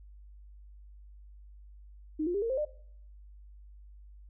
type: tone with pitch steps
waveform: sine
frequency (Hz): 308.7 / 352.6 / 402.7 / 459.9 / 525.2 / 599.8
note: D#4 / F4 / G4 / A#4 / C5 / D5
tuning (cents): -14 / +17 / +47 / -23 / +6 / +36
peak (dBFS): -28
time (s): 2.19-2.652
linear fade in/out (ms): 10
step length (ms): 77
effects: noise-tail reverb RT60 0.6 s tail -19 dB re dry + added 50 Hz sine -49 dBFS peak until 4.29 s